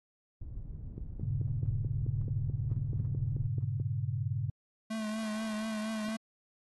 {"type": "low-pass noise", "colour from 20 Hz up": "pink", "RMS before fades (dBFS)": -41, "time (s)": [0.41, 3.47], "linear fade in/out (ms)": 5, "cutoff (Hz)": 110, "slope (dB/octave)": 12}
{"type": "click train", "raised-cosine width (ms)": 3, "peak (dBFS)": -29, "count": 14, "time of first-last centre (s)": [0.98, 3.8], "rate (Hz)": 4.61}
{"type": "chord", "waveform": "sine", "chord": "G diminished", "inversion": "none", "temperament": "equal with one note detuned", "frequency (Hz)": [99.08, 116.54, 138.59], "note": ["G2", "Bb2", "Db3"], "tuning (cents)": [19, 0, 0], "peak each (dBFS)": [-35, -35, -35], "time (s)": [1.23, 4.5], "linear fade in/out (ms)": 5}
{"type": "tone with vibrato", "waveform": "square", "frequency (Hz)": 217.5, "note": "A3", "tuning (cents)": -20, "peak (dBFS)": -34, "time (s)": [4.9, 6.17], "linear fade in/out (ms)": 10, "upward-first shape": "triangle", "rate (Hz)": 4.2, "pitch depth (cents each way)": 45}
{"effects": ["AAC 32 kbps"]}